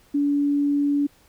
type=tone; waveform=sine; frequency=286.6 Hz; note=D4; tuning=42 cents flat; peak=-18 dBFS; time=0.14-1.07 s; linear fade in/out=10 ms; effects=pink hiss -57 dBFS RMS until 1.28 s